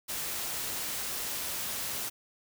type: noise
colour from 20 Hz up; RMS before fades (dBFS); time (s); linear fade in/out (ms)
white; -35; 0.08-2.1; 20
effects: none